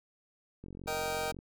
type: click train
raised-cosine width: 3 ms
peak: -33 dBFS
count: 35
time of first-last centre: 0.64-1.389 s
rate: 45.4 Hz
type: chord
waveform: sawtooth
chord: Eb major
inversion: second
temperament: just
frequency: 466.7 / 622.3 / 777.8 Hz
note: Bb4 / Eb5 / G5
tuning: +2 / 0 / -14 cents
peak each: -33 dBFS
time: 0.87-1.32 s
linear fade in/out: 10 ms
effects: none